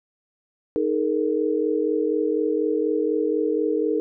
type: chord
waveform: sine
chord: D# suspended fourth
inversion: none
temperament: equal with one note detuned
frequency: 311.1 / 422.1 / 466.2 Hz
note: D#4 / G#4 / A#4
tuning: 0 / +28 / 0 cents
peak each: -24 dBFS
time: 0.76-4 s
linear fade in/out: 0 ms
effects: none